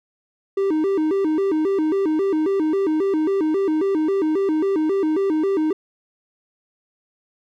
triangle tone with vibrato, 349.2 Hz, F4, in tune, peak -15 dBFS, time 0.57-5.73 s, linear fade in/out 5 ms, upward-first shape square, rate 3.7 Hz, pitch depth 200 cents each way, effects none

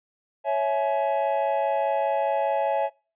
triangle chord, C# minor, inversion none, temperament equal with one note detuned, 554.4 / 659.3 / 846.6 Hz, C#5 / E5 / G#5, 0 / 0 / +33 cents, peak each -24 dBFS, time 0.44-2.9 s, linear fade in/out 50 ms, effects noise-tail reverb RT60 0.4 s tail -26 dB re dry + resampled to 8000 Hz

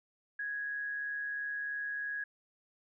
sine tone with amplitude modulation, 1661.2 Hz, G#6, in tune, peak -33 dBFS, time 0.39-2.24 s, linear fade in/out 5 ms, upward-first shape sine, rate 143 Hz, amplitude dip 35%, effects none

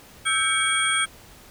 sine tone cluster, 1313 / 1574 / 2256 / 3284 / 8720 Hz, E6 / G6 / C#7 / G#7 / C#9, -7 / +7 / +30 / -20 / -29 cents, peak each -26 dBFS, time 0.25-1.06 s, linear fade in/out 20 ms, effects pink hiss -48 dBFS RMS until 1.5 s

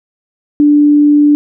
sine tone, 293.7 Hz, D4, in tune, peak -4 dBFS, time 0.6-1.35 s, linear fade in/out 0 ms, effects none

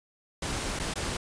pink noise with dropouts, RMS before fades -32 dBFS, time 0.42-1.17 s, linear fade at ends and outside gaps 5 ms, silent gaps 0.791-0.797 / 0.939-0.956 s, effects resampled to 22050 Hz

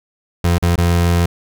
30% pulse tone with dropouts, 86.3 Hz, F2, 20 cents flat, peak -9 dBFS, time 0.44-1.26 s, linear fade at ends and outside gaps 5 ms, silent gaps 0.583-0.625 / 0.758-0.778 s, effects none

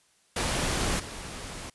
pink noise with level steps, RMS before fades -28 / -39 dBFS, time 0.36-1.7 s, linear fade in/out 5 ms, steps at 0.99 s, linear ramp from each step 10 ms, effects white hiss -65 dBFS RMS until 1.74 s + resampled to 24000 Hz

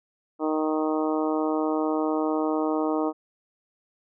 harmonic tone, 155.56 Hz, D#3, in tune, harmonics 2 / 3 / 4 / 5 / 6 / 7 / 8, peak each -25 / -29 / -31 / -33 / -35 / -36 / -37 dBFS, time 0.39-3.13 s, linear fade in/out 50 ms, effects none

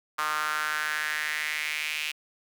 sawtooth tone with high-pass filter sweep, 152.7 Hz, D#3, 32 cents flat, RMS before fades -30 dBFS, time 0.18-2.12 s, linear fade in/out 10 ms, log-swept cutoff 1200 to 2600 Hz, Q 4.2, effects none

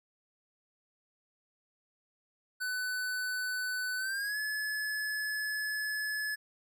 square tone with pitch glide, 1500 to 1713.1 Hz, F#6 to A6, +23 to -47 cents, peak -33 dBFS, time 2.6-6.36 s, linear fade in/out 20 ms, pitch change +230 cents, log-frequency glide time 3.97-4.38 s, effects none

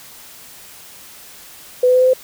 sine tone with pitch steps, 500 / 503.8 / 507.6 / 511.4 / 515.2 Hz, B4 / B4 / B4 / C5 / C5, +21 / +34 / +47 / -40 / -27 cents, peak -9 dBFS, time 1.83-2.135 s, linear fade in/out 5 ms, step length 61 ms, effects white hiss -40 dBFS RMS until 2.23 s

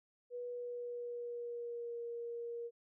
sine tone with pitch glide, 487.5 to 470.4 Hz, B4 to A#4, -23 to +16 cents, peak -40 dBFS, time 0.3-2.71 s, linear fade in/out 50 ms, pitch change -61 cents, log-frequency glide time 0.48-2.01 s, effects none

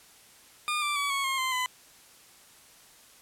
20% pulse tone with pitch steps, 1212 / 1175.5 / 1140 / 1105.6 / 1072.3 / 1040 / 1008.6 Hz, D#6 / D6 / C#6 / C#6 / C6 / C6 / B5, -46 / +1 / +48 / -5 / +42 / -11 / +36 cents, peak -22 dBFS, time 0.68-1.66 s, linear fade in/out 0 ms, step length 140 ms, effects white hiss -55 dBFS RMS until 3.21 s + low-pass 12000 Hz 12 dB/octave

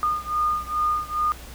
sine beating tone pair, 1220 / 1222.4 Hz, D#6 / D#6, -34 / -31 cents, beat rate 2.4 Hz, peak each -24 / -25 dBFS, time 0.03-1.32 s, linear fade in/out 0 ms, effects added 60 Hz sine -40 dBFS peak until 1.54 s + pink hiss -43 dBFS RMS until 1.54 s

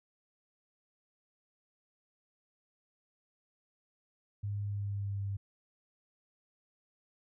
sine tone with pitch glide, 102 to 99.38 Hz, G#2 to G2, -31 to +24 cents, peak -33 dBFS, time 4.43-5.37 s, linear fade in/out 10 ms, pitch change -45 cents, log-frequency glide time 4.64-5.21 s, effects none

